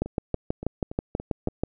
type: two click trains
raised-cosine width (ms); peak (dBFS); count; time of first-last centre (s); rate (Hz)
2; -21 / -11; 6 / 11; 0.06-1.485 / 0.02-1.636; 3.51 / 6.19
effects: none